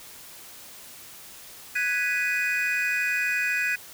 triangle chord, G# minor seventh, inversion third, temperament equal with one note detuned, 1489.4 / 1661.2 / 1975.5 / 2489 Hz, F#6 / G#6 / B6 / D#7, +11 / 0 / 0 / 0 cents, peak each -29 / -27 / -29 / -25 dBFS, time 1.75-3.76 s, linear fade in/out 10 ms, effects white hiss -45 dBFS RMS until 3.93 s

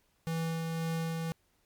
square tone with tremolo, 163.9 Hz, E3, 10 cents flat, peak -31 dBFS, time 0.27-1.32 s, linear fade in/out 0 ms, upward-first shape sine, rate 1.9 Hz, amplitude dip 25%, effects pink hiss -72 dBFS RMS until 1.65 s + MP3 96 kbps

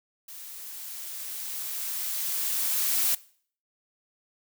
blue noise with level ramp, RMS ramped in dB -43 to -24 dBFS, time 0.28-3.15 s, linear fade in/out 5 ms, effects noise-tail reverb RT60 0.5 s tail -20 dB re dry

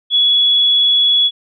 sine tone, 3381 Hz, G#7, 30 cents sharp, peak -9 dBFS, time 0.1-1.31 s, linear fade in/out 50 ms, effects none

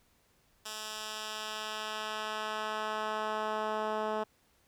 10% pulse tone with band-pass filter sweep, 215.5 Hz, A3, 36 cents flat, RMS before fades -36 dBFS, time 0.65-4.24 s, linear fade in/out 10 ms, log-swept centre 6100 to 620 Hz, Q 0.71, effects pink hiss -69 dBFS RMS until 4.67 s

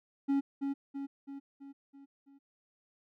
triangle tone with echo, 277.2 Hz, C#4, in tune, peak -24 dBFS, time 0.28-0.41 s, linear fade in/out 20 ms, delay 330 ms, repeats 6, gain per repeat -5 dB, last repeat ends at 2.39 s, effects none

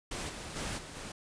pink noise with level steps, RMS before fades -38 / -43 / -37 / -46 / -43 dBFS, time 0.11-1.12 s, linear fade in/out 5 ms, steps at 0.28 / 0.55 / 0.77 / 0.95 s, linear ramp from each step 20 ms, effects resampled to 22050 Hz

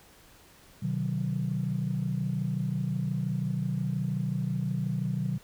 sine tone cluster, 127.4 / 153.1 / 186.2 Hz, C3 / D#3 / F#3, -46 / -28 / +11 cents, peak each -31 dBFS, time 0.82-5.38 s, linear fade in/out 10 ms, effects tanh soft clip ceiling -19 dBFS + pink hiss -56 dBFS RMS until 5.43 s

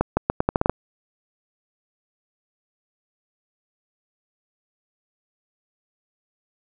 accelerating click train, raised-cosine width 1 ms, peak -4 dBFS, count 9, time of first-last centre 0.01-0.696 s, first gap 160 ms, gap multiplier 0.81, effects none

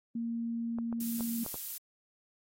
sine tone, 231.9 Hz, A#3, 9 cents flat, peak -32 dBFS, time 0.15-1.44 s, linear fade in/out 5 ms
clicks, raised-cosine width 1 ms, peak -29 dBFS, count 5, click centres 0.786 / 0.927 / 1.208 / 1.463 / 1.543 s
violet noise, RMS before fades -38 dBFS, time 1-1.78 s, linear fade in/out 5 ms
effects AAC 48 kbps

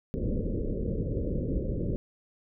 pink low-pass noise, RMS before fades -30 dBFS, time 0.14-1.96 s, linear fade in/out 0 ms, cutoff 560 Hz, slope 96 dB/octave, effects none

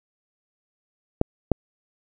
clicks, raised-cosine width 2 ms, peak -4 dBFS, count 2, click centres 1.214 / 1.517 s, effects none

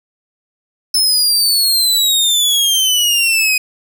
sawtooth exponential sweep, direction down, 5280 to 2493 Hz, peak -8 dBFS, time 0.94-3.58 s, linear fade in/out 5 ms, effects none

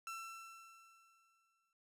30% pulse tone with exponential decay, 1341 Hz, E6, 29 cents sharp, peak -40 dBFS, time 0.07-1.73 s, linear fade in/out 1 ms, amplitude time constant 360 ms, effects resampled to 32000 Hz

